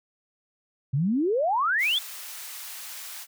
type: exponential sweep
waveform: sine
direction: up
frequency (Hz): 126 to 3600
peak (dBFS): -21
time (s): 0.93-1.99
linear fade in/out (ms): 10
type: high-pass noise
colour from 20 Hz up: white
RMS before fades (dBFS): -39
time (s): 1.78-3.27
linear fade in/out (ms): 50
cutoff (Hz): 930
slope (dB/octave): 12
effects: none